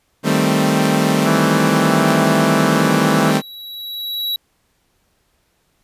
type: chord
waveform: sawtooth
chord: A half-diminished seventh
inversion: second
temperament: equal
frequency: 155.56 / 196 / 220 / 261.6 Hz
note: Eb3 / G3 / A3 / C4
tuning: 0 / 0 / 0 / 0 cents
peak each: -15 dBFS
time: 0.23-3.42 s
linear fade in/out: 50 ms
type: harmonic tone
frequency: 164.81 Hz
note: E3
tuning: in tune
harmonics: 1 / 2 / 3 / 4 / 5 / 6 / 7 / 8 / 9 / 10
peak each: -26 / -26 / -28 / -25 / -28 / -30 / -25 / -30 / -27 / -31 dBFS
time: 1.25-3.32 s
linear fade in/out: 20 ms
type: tone with exponential growth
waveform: square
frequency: 3895 Hz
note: B7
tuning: 25 cents flat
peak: -18 dBFS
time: 2.15-4.36 s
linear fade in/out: 2 ms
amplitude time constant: 480 ms
effects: pink hiss -63 dBFS RMS until 5.83 s + resampled to 32000 Hz